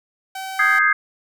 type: tone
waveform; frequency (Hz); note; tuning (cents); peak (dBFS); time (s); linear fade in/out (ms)
sawtooth; 766; G5; -40; -24; 0.35-0.79; 5
type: chord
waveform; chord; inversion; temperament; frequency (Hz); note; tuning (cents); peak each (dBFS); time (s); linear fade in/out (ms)
sine; Ab major seventh; second; equal with one note detuned; 1244.5 / 1574.3 / 1661.2 / 2093; Eb6 / G6 / Ab6 / C7; 0 / +7 / 0 / 0; -19; 0.59-0.93; 5
effects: none